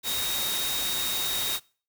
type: tone in noise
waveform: sine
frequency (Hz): 3743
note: A#7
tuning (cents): +6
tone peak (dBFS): -30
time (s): 0.03-1.6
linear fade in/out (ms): 50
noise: white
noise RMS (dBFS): -30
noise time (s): 0.03-1.6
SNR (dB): -3
effects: noise-tail reverb RT60 0.4 s tail -23 dB re dry